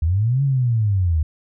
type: linear two-way sweep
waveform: sine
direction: up then down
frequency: 74.3 to 141.4 to 74.3 Hz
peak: -15 dBFS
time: 0.02-1.23 s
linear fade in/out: 5 ms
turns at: 0.43 s
effects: none